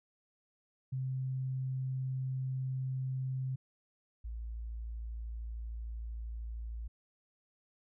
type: tone pair in turn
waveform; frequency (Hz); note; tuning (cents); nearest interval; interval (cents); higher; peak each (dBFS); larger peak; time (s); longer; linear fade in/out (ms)
sine; 130.81 / 56.51; C3 / A1; 0 / +47; octave + minor third; 1453; first; -33 / -38; first; 0.92-3.56 / 4.24-6.88; neither; 10
effects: none